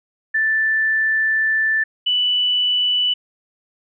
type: tone pair in turn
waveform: sine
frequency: 1763 / 2971 Hz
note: A6 / F#7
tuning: +3 / +6 cents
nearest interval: major sixth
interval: 903 cents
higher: second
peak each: -15 dBFS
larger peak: neither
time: 0.34-1.84 / 2.06-3.14 s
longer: first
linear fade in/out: 10 ms
effects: none